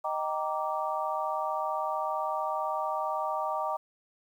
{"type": "chord", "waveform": "sine", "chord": "Eb major seventh", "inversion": "none", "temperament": "just", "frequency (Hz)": [622.3, 777.8, 933.4, 1166.7], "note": ["Eb5", "G5", "Bb5", "D6"], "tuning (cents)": [0, -14, 2, -12], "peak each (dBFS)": -34, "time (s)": [0.04, 3.77], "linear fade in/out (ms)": 10, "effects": ["10-bit"]}